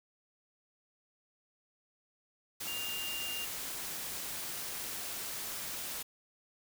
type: tone in noise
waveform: sine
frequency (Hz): 2801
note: F7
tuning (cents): +4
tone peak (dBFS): -38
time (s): 2.67-3.45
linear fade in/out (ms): 10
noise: white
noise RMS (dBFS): -40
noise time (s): 2.6-6.03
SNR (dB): -1
effects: none